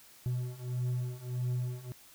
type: beating tone pair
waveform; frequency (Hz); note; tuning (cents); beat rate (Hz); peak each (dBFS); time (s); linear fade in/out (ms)
triangle; 123.47 / 125.07; B2 / B2; 0 / +22; 1.6; -34 / -32; 0.26-1.92; 0
effects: white hiss -57 dBFS RMS until 2.14 s